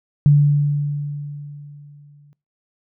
sine tone with exponential decay, 145.3 Hz, D3, 18 cents flat, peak -7 dBFS, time 0.26-2.33 s, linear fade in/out 0 ms, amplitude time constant 450 ms, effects noise-tail reverb RT60 0.3 s tail -24 dB re dry

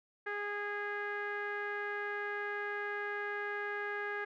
sawtooth tone with low-pass filter, 411.4 Hz, G#4, 16 cents flat, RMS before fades -38 dBFS, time 0.26-4.25 s, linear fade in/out 10 ms, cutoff 1800 Hz, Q 9.1, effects none

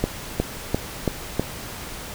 accelerating click train, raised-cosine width 2 ms, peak -6 dBFS, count 5, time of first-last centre 0.04-1.396 s, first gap 360 ms, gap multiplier 0.96, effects pink hiss -35 dBFS RMS until 2.14 s

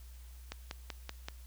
click train, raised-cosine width 0.2 ms, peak -22 dBFS, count 5, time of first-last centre 0.52-1.285 s, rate 5.23 Hz, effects added 61 Hz sine -48 dBFS peak until 1.46 s + white hiss -62 dBFS RMS until 1.46 s

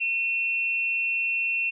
sine tone pair together, 2486 / 2710 Hz, D#7 / E7, -2 / +47 cents, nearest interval minor second, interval 149 cents, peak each -30 / -24 dBFS, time 0-1.71 s, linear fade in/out 20 ms, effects none

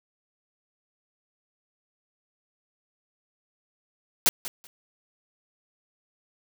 white noise with echo, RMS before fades -19 dBFS, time 4.26-4.29 s, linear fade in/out 0 ms, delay 190 ms, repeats 2, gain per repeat -15 dB, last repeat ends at 4.67 s, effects none

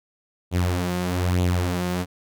sawtooth tone with flanger, 89.5 Hz, F2, 43 cents sharp, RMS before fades -23 dBFS, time 0.51-2.06 s, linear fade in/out 50 ms, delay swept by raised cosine 0.28 to 5.68 ms, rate 1.1 Hz, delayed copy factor +0.6, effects none

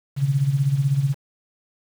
sine tone with tremolo, 138.59 Hz, C#3, in tune, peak -14 dBFS, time 0.16-1.15 s, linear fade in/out 50 ms, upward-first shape sine, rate 16 Hz, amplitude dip 70%, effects 7-bit

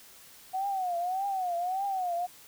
sine tone with vibrato, 741 Hz, F#5, 2 cents sharp, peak -28 dBFS, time 0.53-2.27 s, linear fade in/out 20 ms, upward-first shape triangle, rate 1.7 Hz, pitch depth 150 cents each way, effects white hiss -53 dBFS RMS until 2.47 s

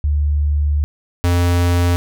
sine / square tone pair in turn, 73.42 / 87.55 Hz, D2 / F2, 0 / +5 cents, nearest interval minor third, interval 305 cents, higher second, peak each -13 dBFS, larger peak neither, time 0.04-0.84 / 1.24-1.96 s, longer first, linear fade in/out 0 ms, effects none

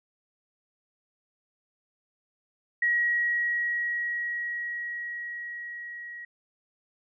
sine tone with level ramp, 1905 Hz, A#6, 37 cents sharp, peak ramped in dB -21 to -38 dBFS, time 2.82-6.25 s, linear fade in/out 5 ms, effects none

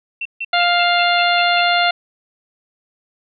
sine tone bursts, 2702 Hz, E7, 42 cents sharp, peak -21 dBFS, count 8, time 0.21-1.612 s, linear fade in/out 5 ms, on 44 ms, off 150 ms
harmonic tone, 700 Hz, F5, 4 cents sharp, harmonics 1 / 2 / 3 / 4 / 5 / 6, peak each -16 / -19 / -21 / -22 / -23 / -24 dBFS, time 0.53-1.91 s, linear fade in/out 5 ms
effects none

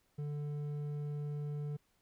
sine tone with hard clipping, 146.83 Hz, D3, in tune, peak -38 dBFS, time 0.18-1.77 s, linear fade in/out 10 ms, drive 6 dB, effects pink hiss -75 dBFS RMS until 2.01 s

